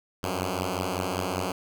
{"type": "beating tone pair", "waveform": "5% pulse", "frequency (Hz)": [89.5, 94.7], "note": ["F2", "F#2"], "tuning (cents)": [43, 41], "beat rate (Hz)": 5.2, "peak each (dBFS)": -19, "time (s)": [0.23, 1.52], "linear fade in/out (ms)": 5, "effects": []}